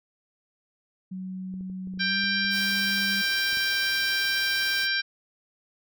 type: tone with pitch glide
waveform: sine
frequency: 186.7 to 197.8 Hz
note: F#3 to G3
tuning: +16 to +16 cents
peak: -32 dBFS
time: 1.11-3.22 s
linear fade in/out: 10 ms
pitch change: +100 cents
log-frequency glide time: 2.02-2.2 s
type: clicks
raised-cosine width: 3 ms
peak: -35 dBFS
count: 10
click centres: 1.54 / 1.609 / 1.699 / 1.873 / 1.938 / 1.975 / 2.24 / 2.448 / 3.529 / 3.572 s
type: harmonic tone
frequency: 788 Hz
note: G5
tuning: 9 cents sharp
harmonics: 2 / 3 / 4 / 5 / 6 / 7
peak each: -26 / -32 / -34 / -32 / -33 / -33 dBFS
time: 1.99-5.02 s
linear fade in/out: 20 ms
type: noise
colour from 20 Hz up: white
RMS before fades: -38 dBFS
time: 2.5-4.88 s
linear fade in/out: 50 ms
effects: none